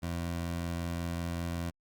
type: tone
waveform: 20% pulse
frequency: 85.3 Hz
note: F2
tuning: 40 cents flat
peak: -28 dBFS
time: 0.02-1.71 s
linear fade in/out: 20 ms
effects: Opus 48 kbps